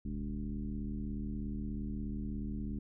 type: tone with frequency modulation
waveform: sine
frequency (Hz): 130.81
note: C3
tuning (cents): 0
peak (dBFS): -35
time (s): 0.05-2.79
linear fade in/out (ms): 5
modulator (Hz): 76.8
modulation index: 1.9
effects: none